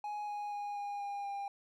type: tone with pitch steps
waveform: triangle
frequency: 834 / 827.3 / 820.6 / 814 / 807.5 / 801 Hz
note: G#5 / G#5 / G#5 / G#5 / G#5 / G5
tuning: +7 / -7 / -21 / -35 / -49 / +37 cents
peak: -35 dBFS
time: 0.04-1.48 s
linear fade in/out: 2 ms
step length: 240 ms
effects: none